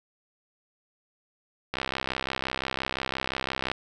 click train, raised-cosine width 0.3 ms, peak -12 dBFS, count 131, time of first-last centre 1.74-3.716 s, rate 65.8 Hz, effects none

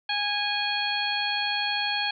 harmonic tone with a mistuned harmonic, 824 Hz, G#5, 14 cents flat, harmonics 1 / 2 / 3 / 4 / 5, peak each -31 / -31 / -31 / -31 / -31 dBFS, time 0.09-2.11 s, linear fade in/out 5 ms, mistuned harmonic 5, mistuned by +84 cents, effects none

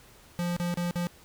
square tone with dropouts, 174.61 Hz, F3, in tune, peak -28 dBFS, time 0.39-1.07 s, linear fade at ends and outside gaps 0 ms, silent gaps 0.565-0.599 / 0.741-0.773 / 0.91-0.957 s, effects pink hiss -55 dBFS RMS until 1.24 s

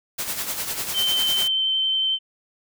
white noise with tremolo, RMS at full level -26 dBFS, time 0.18-1.48 s, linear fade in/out 10 ms, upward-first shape sine, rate 10 Hz, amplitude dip 55%
sine tone with vibrato, 3096 Hz, G7, 22 cents flat, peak -19 dBFS, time 0.93-2.19 s, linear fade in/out 50 ms, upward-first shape sine, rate 11 Hz, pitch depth 10 cents each way
effects none

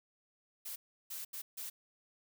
blue noise bursts at uneven times, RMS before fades -43 dBFS, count 4, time 0.65-0.76 / 1.1-1.25 / 1.33-1.42 / 1.57-1.7 s, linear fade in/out 10 ms, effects none

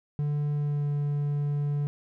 triangle tone with pitch glide, 146.83 to 145.14 Hz, D3 to D3, 0 to -20 cents, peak -23 dBFS, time 0.19-1.87 s, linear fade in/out 0 ms, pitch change -20 cents, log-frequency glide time 0.53-0.88 s, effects none

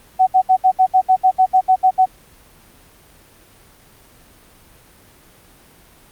sine tone bursts, 750 Hz, F#5, 23 cents sharp, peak -8 dBFS, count 13, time 0.19-2.059 s, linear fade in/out 20 ms, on 81 ms, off 68 ms, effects pink hiss -48 dBFS RMS until 6.11 s + Opus 32 kbps

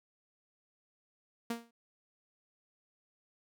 sawtooth tone with exponential decay, 233.1 Hz, A#3, in tune, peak -27 dBFS, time 1.5-1.71 s, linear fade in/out 5 ms, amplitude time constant 44 ms, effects none

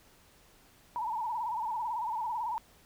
sine tone with vibrato, 918 Hz, A#5, 27 cents flat, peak -31 dBFS, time 0.96-2.58 s, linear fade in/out 0 ms, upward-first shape sine, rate 18 Hz, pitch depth 120 cents each way, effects pink hiss -61 dBFS RMS until 2.85 s

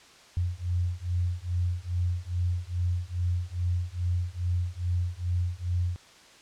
sine beating tone pair, 87.31 / 89.71 Hz, F2 / F2, 0 / +47 cents, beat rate 2.4 Hz, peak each -29 dBFS, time 0.37-5.96 s, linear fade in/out 0 ms, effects white hiss -53 dBFS RMS until 6.41 s + low-pass 6000 Hz 12 dB/octave

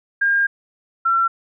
sine tone pair in turn, 1611 / 1354.7 Hz, G6 / E6, +47 / +47 cents, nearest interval minor third, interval 300 cents, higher first, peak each -14 dBFS, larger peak neither, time 0.21-0.47 / 1.05-1.28 s, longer first, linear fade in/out 10 ms, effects none

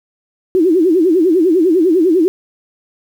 sine tone with vibrato, 345.2 Hz, F4, 20 cents flat, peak -8 dBFS, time 0.55-2.28 s, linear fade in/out 0 ms, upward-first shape sine, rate 10 Hz, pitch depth 190 cents each way, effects 7-bit

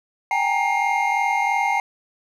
triangle tone cluster, 780 / 823 / 929 / 2126 Hz, G5 / G#5 / A#5 / C7, -9 / -16 / -6 / +27 cents, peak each -22 dBFS, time 0.31-1.8 s, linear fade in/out 2 ms, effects none

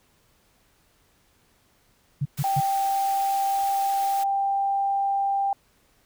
sine tone bursts, 142.1 Hz, C#3, 43 cents sharp, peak -21 dBFS, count 3, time 2.21-2.605 s, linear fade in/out 10 ms, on 45 ms, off 130 ms
white band-stop noise, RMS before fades -38 dBFS, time 2.37-4.24 s, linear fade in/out 10 ms, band 110 to 310 Hz, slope 48 dB/octave
sine tone with pitch glide, 784 to 791.7 Hz, G5 to G5, 0 to +17 cents, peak -21 dBFS, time 2.44-5.53 s, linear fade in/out 2 ms, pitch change +17 cents, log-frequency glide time 2.57-4.9 s
effects pink hiss -63 dBFS RMS until 6.05 s

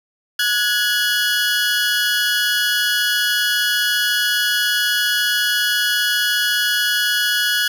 20% pulse tone pair together, 1461.3 / 1675 Hz, F#6 / G#6, -22 / +14 cents, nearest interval major second, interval 236 cents, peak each -14 dBFS, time 0.39-7.68 s, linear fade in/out 5 ms, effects none

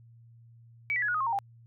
sine tone with pitch steps, 2278 / 1960.3 / 1687 / 1451.7 / 1249.3 / 1075.1 / 925.2 / 796.1 Hz, C#7 / B6 / G#6 / F#6 / D#6 / C6 / A#5 / G5, +47 / -13 / +27 / -33 / +7 / +47 / -13 / +27 cents, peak -26 dBFS, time 0.9-1.388 s, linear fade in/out 0 ms, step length 61 ms, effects added 116 Hz sine -52 dBFS peak until 1.66 s

